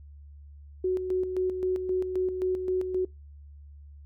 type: tone with tremolo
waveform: sine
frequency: 370 Hz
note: F#4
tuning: in tune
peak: -23 dBFS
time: 0.84-3.05 s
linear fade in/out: 5 ms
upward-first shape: square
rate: 3.8 Hz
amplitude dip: 50%
effects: noise-tail reverb RT60 0.2 s tail -24 dB re dry + added 72 Hz sine -45 dBFS peak until 4.05 s